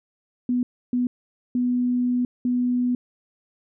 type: tone bursts at uneven times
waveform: sine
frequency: 246.9 Hz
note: B3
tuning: in tune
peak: -19 dBFS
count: 4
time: 0.49-0.63 / 0.93-1.07 / 1.55-2.25 / 2.45-2.95 s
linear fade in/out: 2 ms
effects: none